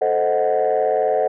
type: chord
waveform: sine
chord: A diminished seventh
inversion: none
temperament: equal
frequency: 440 / 523.3 / 622.3 / 740 Hz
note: A4 / C5 / Eb5 / Gb5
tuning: 0 / 0 / 0 / 0 cents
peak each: -20 dBFS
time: 0.01-1.28 s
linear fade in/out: 10 ms
effects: tanh soft clip ceiling -10 dBFS